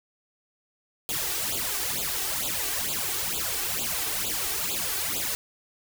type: noise with flanger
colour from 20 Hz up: white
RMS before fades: -29 dBFS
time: 1.09-5.35 s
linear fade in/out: 0 ms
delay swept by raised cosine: 0.26 to 2.66 ms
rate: 2.2 Hz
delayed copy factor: +1
effects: none